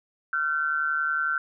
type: tone pair together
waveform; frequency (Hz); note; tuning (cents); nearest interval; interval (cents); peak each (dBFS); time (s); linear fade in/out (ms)
sine; 1376 / 1526.9; F6 / G6; -26 / -46; major second; 180; -26; 0.33-1.38; 2
effects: none